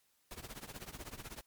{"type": "noise with tremolo", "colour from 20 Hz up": "pink", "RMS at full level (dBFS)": -44, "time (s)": [0.31, 1.41], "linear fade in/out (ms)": 0, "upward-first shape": "triangle", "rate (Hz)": 16, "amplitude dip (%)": 95, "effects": ["white hiss -74 dBFS RMS until 1.46 s", "MP3 96 kbps"]}